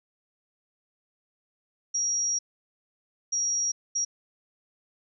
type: tone bursts at uneven times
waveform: sine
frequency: 5680 Hz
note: F8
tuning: 28 cents sharp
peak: -24 dBFS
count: 3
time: 1.94-2.39 / 3.32-3.72 / 3.95-4.05 s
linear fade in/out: 10 ms
effects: none